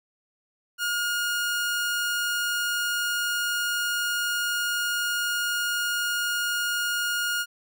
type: tone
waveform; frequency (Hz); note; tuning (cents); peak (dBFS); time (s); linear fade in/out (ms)
sawtooth; 1428; F6; +38; -21; 0.78-7.46; 50
effects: none